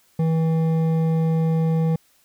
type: tone with hard clipping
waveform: sine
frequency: 161.9 Hz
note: E3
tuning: 31 cents flat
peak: -19 dBFS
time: 0.19-1.96 s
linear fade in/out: 5 ms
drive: 9 dB
effects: white hiss -60 dBFS RMS until 2.24 s